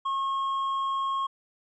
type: tone with hard clipping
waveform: sine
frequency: 1085 Hz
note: C#6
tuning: 37 cents flat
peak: -27 dBFS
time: 0.05-1.27 s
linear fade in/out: 10 ms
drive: 4 dB
effects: resampled to 16000 Hz